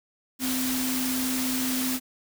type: tone in noise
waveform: sine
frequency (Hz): 257.1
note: C4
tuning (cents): -30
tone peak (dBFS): -27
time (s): 0.39-2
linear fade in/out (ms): 50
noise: white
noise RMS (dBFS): -30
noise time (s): 0.39-2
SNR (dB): 0
effects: none